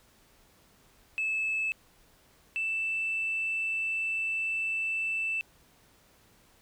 sine tone pair in turn, 2610 / 2651 Hz, E7 / E7, -18 / +9 cents, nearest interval unison, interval 27 cents, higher second, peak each -26 / -27 dBFS, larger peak first, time 1.18-1.72 / 2.56-5.41 s, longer second, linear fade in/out 0 ms, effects tanh soft clip ceiling -24 dBFS + pink hiss -62 dBFS RMS until 6.61 s

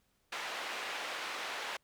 white band-pass noise, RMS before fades -40 dBFS, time 0.32-1.77 s, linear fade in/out 5 ms, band 490 to 2600 Hz, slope 12 dB/octave, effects pink hiss -75 dBFS RMS until 1.83 s

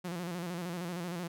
sawtooth tone with vibrato, 174.6 Hz, F3, in tune, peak -32 dBFS, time 0.04-1.28 s, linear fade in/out 10 ms, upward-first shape square, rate 13 Hz, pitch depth 64 cents each way, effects none

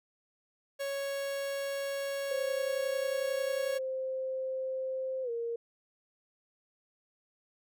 45% pulse tone, 554.4 Hz, C#5, in tune, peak -33 dBFS, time 0.79-3.79 s, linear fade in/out 20 ms
sine tone with pitch glide, 523.3 to 466.2 Hz, C5 to A#4, 0 to 0 cents, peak -32 dBFS, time 2.31-5.56 s, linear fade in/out 5 ms, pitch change -200 cents, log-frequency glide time 5.23-5.3 s
effects none

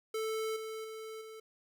square tone with level steps, 440 Hz, A4, in tune, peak -34 / -40 / -43 / -47 dBFS, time 0.14-1.4 s, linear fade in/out 5 ms, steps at 0.56 / 0.84 / 1.21 s, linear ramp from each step 5 ms, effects none

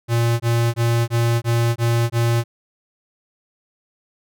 square tone bursts, 117.2 Hz, A#2, 10 cents sharp, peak -16 dBFS, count 7, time 0.08-2.44 s, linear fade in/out 50 ms, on 320 ms, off 20 ms, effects none

